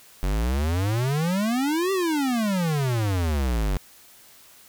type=exponential two-way sweep; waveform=square; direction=up then down; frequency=45.04 to 395.1 to 45.04 Hz; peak=-22 dBFS; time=0.23-3.77 s; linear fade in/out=0 ms; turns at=1.92 s; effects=white hiss -51 dBFS RMS until 4.68 s